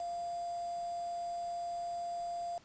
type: tone with quantisation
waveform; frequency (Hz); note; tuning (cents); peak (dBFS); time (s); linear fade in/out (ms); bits
sine; 693; F5; -14; -36; 0-2.58; 2; 8
effects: pink hiss -62 dBFS RMS until 2.64 s + resampled to 16000 Hz